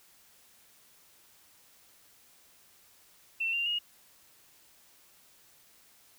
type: tone with pitch steps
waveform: sine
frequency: 2694 / 2779 / 2867 Hz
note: E7 / F7 / F7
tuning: +37 / -9 / +45 cents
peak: -28 dBFS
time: 3.4-3.79 s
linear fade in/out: 10 ms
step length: 130 ms
effects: white hiss -61 dBFS RMS until 6.18 s